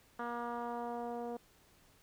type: tone with low-pass filter sweep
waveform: 10% pulse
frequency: 238.1 Hz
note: A#3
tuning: 37 cents sharp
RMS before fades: -40 dBFS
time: 0.19-1.37 s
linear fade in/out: 5 ms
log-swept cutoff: 1400 to 570 Hz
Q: 1.6
effects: pink hiss -66 dBFS RMS until 2.02 s